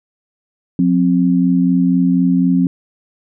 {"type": "tone pair together", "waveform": "sine", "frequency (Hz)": [179.54, 263.6], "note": ["F3", "C4"], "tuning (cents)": [48, 13], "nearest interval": "perfect fifth", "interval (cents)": 665, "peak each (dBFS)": -13, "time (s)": [0.79, 2.67], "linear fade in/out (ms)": 2, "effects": []}